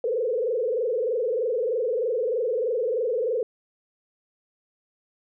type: tone with frequency modulation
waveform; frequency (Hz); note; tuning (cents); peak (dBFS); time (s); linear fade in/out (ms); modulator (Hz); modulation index
sine; 474.5; A#4; +31; -22; 0.04-3.43; 2; 23.2; 2
effects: none